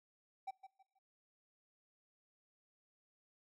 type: tone with echo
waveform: triangle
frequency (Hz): 772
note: G5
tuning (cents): -27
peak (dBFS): -38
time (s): 0.47-0.51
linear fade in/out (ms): 10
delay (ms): 160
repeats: 3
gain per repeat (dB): -11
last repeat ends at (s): 0.99
effects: noise-tail reverb RT60 0.7 s tail -26 dB re dry